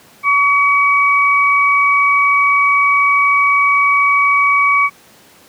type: tone pair together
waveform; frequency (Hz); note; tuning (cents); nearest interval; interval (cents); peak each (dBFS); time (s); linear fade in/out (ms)
sine; 1133 / 2266; C#6 / C#7; +37 / +37; octave; 1200; -12; 0.23-4.9; 50
effects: pink hiss -45 dBFS RMS until 5.48 s + high-pass 150 Hz 12 dB/octave